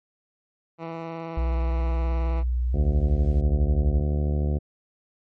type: tone with vibrato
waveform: 10% pulse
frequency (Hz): 164.81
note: E3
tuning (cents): 0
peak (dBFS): -23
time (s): 0.78-2.44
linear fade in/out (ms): 50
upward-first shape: sine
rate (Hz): 19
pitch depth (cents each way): 16
type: noise with exponential growth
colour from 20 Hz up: violet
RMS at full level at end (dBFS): -35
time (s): 1.01-3.41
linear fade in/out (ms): 5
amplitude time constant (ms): 520
type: tone with pitch glide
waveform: sine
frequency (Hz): 61 to 61.53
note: B1 to B1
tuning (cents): -21 to -6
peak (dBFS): -21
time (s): 1.37-4.01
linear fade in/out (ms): 5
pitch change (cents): +15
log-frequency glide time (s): 2.96-3.65
type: harmonic tone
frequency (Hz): 73.42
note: D2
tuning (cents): 0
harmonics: 1 / 2 / 3 / 4 / 5 / 6 / 7 / 8 / 9 / 10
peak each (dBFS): -22 / -28 / -33 / -38 / -36 / -42 / -39 / -46 / -44 / -48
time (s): 2.73-4.59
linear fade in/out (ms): 20
effects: low-pass 2000 Hz 12 dB/octave + MP3 48 kbps